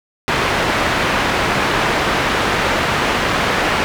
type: low-pass noise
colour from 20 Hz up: white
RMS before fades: -17 dBFS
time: 0.28-3.84 s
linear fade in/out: 0 ms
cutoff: 1900 Hz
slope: 12 dB/octave
effects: none